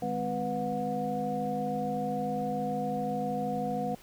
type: tone cluster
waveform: sine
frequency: 153.2 / 206.2 / 259 / 493.4 / 725 Hz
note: D#3 / G#3 / C4 / B4 / F#5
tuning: -27 / -12 / -17 / -2 / -35 cents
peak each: -40 / -35 / -37 / -35 / -33 dBFS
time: 0.02-3.95 s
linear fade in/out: 5 ms
effects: pink hiss -55 dBFS RMS until 4.02 s